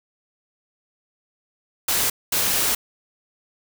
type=noise bursts at uneven times; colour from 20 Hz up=white; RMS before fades=-21 dBFS; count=2; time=1.88-2.1 / 2.32-2.75 s; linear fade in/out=5 ms; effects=none